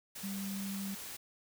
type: tone in noise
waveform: sine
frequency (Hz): 196.5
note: G3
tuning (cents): +4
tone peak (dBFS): -37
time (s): 0.23-0.95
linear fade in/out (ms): 10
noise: white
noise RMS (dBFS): -45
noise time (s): 0.15-1.17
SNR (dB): +5
effects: none